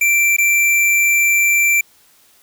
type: tone with dropouts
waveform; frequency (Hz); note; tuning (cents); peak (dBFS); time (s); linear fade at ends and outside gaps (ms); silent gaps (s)
square; 2349; D7; 0; -12; 0.01-1.81; 5; 0.366-0.383
effects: white hiss -52 dBFS RMS until 2.42 s